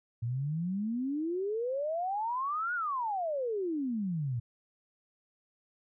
sine exponential two-way sweep, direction up then down, 113 to 1480 to 113 Hz, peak -30 dBFS, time 0.22-4.4 s, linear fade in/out 10 ms, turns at 2.74 s, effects none

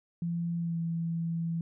sine tone with pitch glide, 170 to 166.5 Hz, F3 to E3, -46 to +18 cents, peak -29 dBFS, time 0.22-1.61 s, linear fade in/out 2 ms, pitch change -36 cents, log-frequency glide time 0.57-0.78 s, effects none

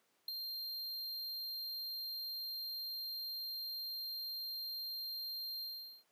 square tone with ADSR envelope, 4186 Hz, C8, in tune, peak -35 dBFS, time 0.28-6.04 s, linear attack 4 ms, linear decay 8 ms, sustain -6 dB, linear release 420 ms, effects pink hiss -75 dBFS RMS until 6.11 s + high-pass 300 Hz 12 dB/octave

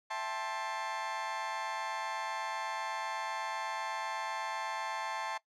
sawtooth chord, A minor seventh, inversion second, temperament just, 660 / 792 / 880 / 1056 Hz, E5 / G5 / A5 / C6, +2 / +18 / 0 / +16 cents, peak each -40 / -40 / -34 / -36 dBFS, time 0.1-5.38 s, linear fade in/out 10 ms, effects noise-tail reverb RT60 0.1 s tail -19 dB re dry + low-pass 5000 Hz 12 dB/octave

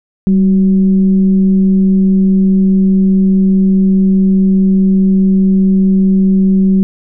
sine tone with frequency modulation, 192.4 Hz, G3, 32 cents flat, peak -6 dBFS, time 0.27-6.83 s, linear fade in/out 0 ms, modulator 180 Hz, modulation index 0.3, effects none

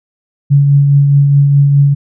sine tone with tremolo, 141.5 Hz, C#3, 36 cents sharp, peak -3 dBFS, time 0.5-1.95 s, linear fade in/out 20 ms, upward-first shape triangle, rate 4.8 Hz, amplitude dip 35%, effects none

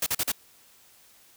white noise bursts, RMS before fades -26 dBFS, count 4, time 0.02-0.319 s, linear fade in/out 5 ms, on 44 ms, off 41 ms, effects white hiss -57 dBFS RMS until 1.36 s

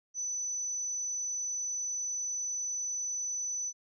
sine tone, 5990 Hz, F#8, 20 cents sharp, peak -32 dBFS, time 0.14-3.73 s, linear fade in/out 50 ms, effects none

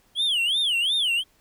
triangle tone with vibrato, 3158 Hz, G7, 12 cents sharp, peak -19 dBFS, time 0.15-1.24 s, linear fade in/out 50 ms, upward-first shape sine, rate 2.8 Hz, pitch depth 260 cents each way, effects pink hiss -62 dBFS RMS until 1.4 s

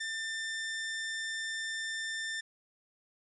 sawtooth tone, 1790 Hz, A6, 29 cents sharp, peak -31 dBFS, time 0-2.41 s, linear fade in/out 10 ms, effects resampled to 22050 Hz + 12-bit

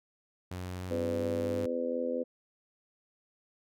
sawtooth tone with pitch glide, 91 to 98.1 Hz, F#2 to G2, -28 to +2 cents, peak -33 dBFS, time 0.51-1.66 s, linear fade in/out 5 ms, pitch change +130 cents, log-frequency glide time 0.78-1.29 s
harmonic tone, 84.3 Hz, E2, 39 cents sharp, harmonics 3 / 4 / 5 / 6 / 7, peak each -36 / -40 / -41 / -32 / -41 dBFS, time 0.9-2.24 s, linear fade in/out 20 ms
effects none

